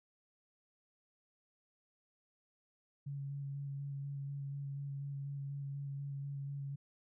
sine tone with vibrato, 140 Hz, C#3, 18 cents sharp, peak -39 dBFS, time 3.06-6.76 s, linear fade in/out 10 ms, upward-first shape square, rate 4.1 Hz, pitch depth 12 cents each way, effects none

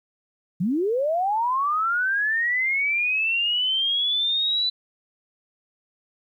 sine linear sweep, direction up, 158.6 to 4002 Hz, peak -20 dBFS, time 0.6-4.7 s, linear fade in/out 10 ms, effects 10-bit

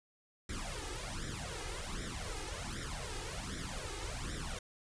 pink noise with flanger, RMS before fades -41 dBFS, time 0.49-4.59 s, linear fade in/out 5 ms, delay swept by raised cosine 0.54 to 2.44 ms, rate 1.3 Hz, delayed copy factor +0.9, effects resampled to 22050 Hz

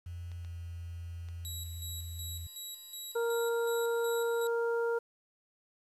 sine tone with pitch glide, 86.6 to 85.16 Hz, F2 to F2, -14 to -43 cents, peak -39 dBFS, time 0.06-2.47 s, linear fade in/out 5 ms, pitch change -29 cents, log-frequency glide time 0.39-0.48 s
clicks, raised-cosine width 0.2 ms, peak -38 dBFS, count 3, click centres 0.317 / 0.448 / 1.287 s
15% pulse tone with tremolo, 3874 Hz, B7, 34 cents flat, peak -33 dBFS, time 1.45-4.47 s, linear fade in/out 0 ms, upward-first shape square, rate 2.7 Hz, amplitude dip 55%
harmonic tone, 466.2 Hz, A#4, in tune, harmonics 1 / 2 / 3, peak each -29 / -40 / -39 dBFS, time 3.15-4.99 s, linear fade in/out 10 ms
effects resampled to 32000 Hz + 10-bit

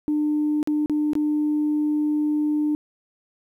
sine tone with dropouts, 300 Hz, D4, 37 cents sharp, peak -18 dBFS, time 0.08-2.75 s, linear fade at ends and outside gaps 0 ms, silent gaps 0.629-0.674 / 0.86-0.897 / 1.133-1.153 s, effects tanh soft clip ceiling -15 dBFS + 10-bit

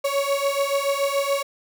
35% pulse beating tone pair, 554.4 / 561.4 Hz, C#5 / C#5, 0 / +22 cents, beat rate 7 Hz, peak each -22 dBFS, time 0.04-1.43 s, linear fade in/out 10 ms, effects none

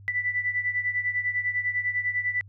sine beating tone pair, 1975.5 / 1985.5 Hz, B6 / B6, 0 / +9 cents, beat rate 10 Hz, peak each -26 / -30 dBFS, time 0.08-2.41 s, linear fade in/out 0 ms, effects added 99 Hz sine -45 dBFS peak until 2.48 s

